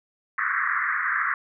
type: band-pass noise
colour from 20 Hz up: white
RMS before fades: -25 dBFS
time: 0.38-1.34 s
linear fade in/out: 2 ms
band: 1100 to 2000 Hz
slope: 96 dB/octave
effects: none